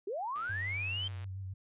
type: linear sweep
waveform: sine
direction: up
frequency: 360 to 3170 Hz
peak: -34 dBFS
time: 0.07-1.08 s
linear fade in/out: 5 ms
type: click train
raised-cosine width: 0.3 ms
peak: -37 dBFS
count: 106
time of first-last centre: 0.36-1.242 s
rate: 119 Hz
type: tone with vibrato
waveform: sine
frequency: 95.5 Hz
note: G2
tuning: 45 cents flat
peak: -38 dBFS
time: 0.49-1.54 s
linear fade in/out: 10 ms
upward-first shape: sine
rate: 6.9 Hz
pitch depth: 35 cents each way
effects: resampled to 8000 Hz